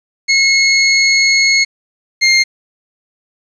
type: tone pair in turn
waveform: 25% pulse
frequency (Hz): 2172 / 2122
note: C#7 / C7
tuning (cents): -36 / +24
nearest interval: unison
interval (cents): 40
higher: first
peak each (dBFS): -5 / -4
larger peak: second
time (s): 0.28-1.65 / 2.21-2.44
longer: first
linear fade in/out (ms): 20
effects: resampled to 22050 Hz + 7-bit